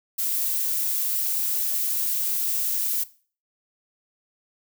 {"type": "noise", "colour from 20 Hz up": "violet", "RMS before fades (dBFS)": -25, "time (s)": [0.18, 3.04], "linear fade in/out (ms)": 10, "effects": ["noise-tail reverb RT60 0.4 s tail -18 dB re dry"]}